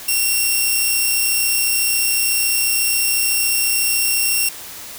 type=tone with amplitude modulation; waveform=5% pulse; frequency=2734 Hz; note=F7; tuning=37 cents flat; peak=-5 dBFS; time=0.08-4.49 s; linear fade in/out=5 ms; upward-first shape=sine; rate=122 Hz; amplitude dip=25%; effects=white hiss -34 dBFS RMS until 4.98 s